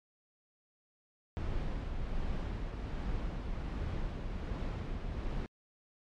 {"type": "noise with tremolo", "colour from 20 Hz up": "brown", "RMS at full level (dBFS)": -35, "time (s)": [1.37, 5.46], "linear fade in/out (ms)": 0, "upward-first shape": "sine", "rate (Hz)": 1.3, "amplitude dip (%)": 30, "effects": ["low-pass 4000 Hz 12 dB/octave", "MP3 96 kbps"]}